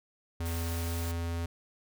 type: tone with pitch glide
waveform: square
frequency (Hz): 83.8 to 84.43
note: E2 to E2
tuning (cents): +29 to +42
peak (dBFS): -32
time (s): 0.4-1.46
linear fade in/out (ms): 5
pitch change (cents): +13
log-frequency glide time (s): 0.52-1.09
type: noise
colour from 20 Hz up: white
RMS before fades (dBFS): -43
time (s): 0.45-1.12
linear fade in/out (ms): 10
effects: none